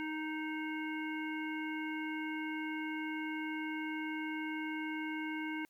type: harmonic tone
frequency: 311.1 Hz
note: D#4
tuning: in tune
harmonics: 1 / 3 / 5 / 7 / 9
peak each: -38 / -46 / -45 / -44 / -52 dBFS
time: 0-5.65 s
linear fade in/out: 0 ms
effects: white hiss -75 dBFS RMS until 5.69 s